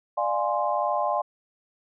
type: chord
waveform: sine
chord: D half-diminished seventh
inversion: none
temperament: equal with one note detuned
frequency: 595.5 / 698.5 / 830.6 / 1046.5 Hz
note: D5 / F5 / Ab5 / C6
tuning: +24 / 0 / 0 / 0 cents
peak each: -28 dBFS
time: 0.17-1.22 s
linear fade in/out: 10 ms
effects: none